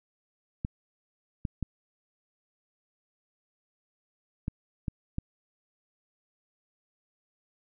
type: clicks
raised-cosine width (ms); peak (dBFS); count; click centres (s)
5; -18; 6; 0.649 / 1.452 / 1.627 / 4.481 / 4.882 / 5.184
effects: none